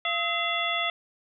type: harmonic tone with a mistuned harmonic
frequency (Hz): 685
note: F5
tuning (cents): -34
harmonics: 1 / 2 / 3 / 4 / 5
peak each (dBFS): -32 / -32 / -30 / -33 / -30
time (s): 0.05-0.9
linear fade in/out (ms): 2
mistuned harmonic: 2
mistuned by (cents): -110
effects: none